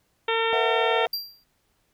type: harmonic tone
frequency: 453.8 Hz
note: A#4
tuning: 47 cents flat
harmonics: 1 / 2 / 3 / 4 / 5 / 6 / 7 / 8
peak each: -25 / -28 / -30 / -31 / -32 / -33 / -33 / -34 dBFS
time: 0.28-1.06 s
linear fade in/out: 5 ms
type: chord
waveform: triangle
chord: B suspended fourth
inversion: none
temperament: equal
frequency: 493.9 / 659.3 / 740 Hz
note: B4 / E5 / F#5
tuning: 0 / 0 / 0 cents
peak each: -27 dBFS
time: 0.53-1.07 s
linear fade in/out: 0 ms
type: tone with exponential decay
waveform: square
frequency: 4738 Hz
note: D8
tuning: 14 cents sharp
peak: -24 dBFS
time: 1.13-1.44 s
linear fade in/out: 5 ms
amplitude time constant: 66 ms
effects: pink hiss -69 dBFS RMS until 1.93 s